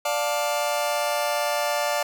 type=chord; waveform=sawtooth; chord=D minor; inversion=none; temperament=just; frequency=587.3 / 704.8 / 881 Hz; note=D5 / F5 / A5; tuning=0 / +16 / +2 cents; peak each=-21 / -24 / -25 dBFS; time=0.05-2.03 s; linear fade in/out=5 ms; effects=none